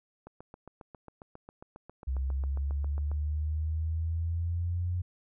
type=click train; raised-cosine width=1 ms; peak=-32 dBFS; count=22; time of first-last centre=0.27-3.116 s; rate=7.38 Hz
type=linear sweep; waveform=sine; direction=up; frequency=65 to 89.6 Hz; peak=-28 dBFS; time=2.07-5.02 s; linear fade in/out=10 ms
effects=none